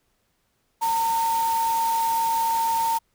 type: tone in noise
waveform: sine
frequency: 912 Hz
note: A#5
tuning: 38 cents flat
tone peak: -20 dBFS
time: 0.81-2.99 s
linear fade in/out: 20 ms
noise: white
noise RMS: -34 dBFS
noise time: 0.81-2.99 s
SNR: +11 dB
effects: pink hiss -70 dBFS RMS until 3.14 s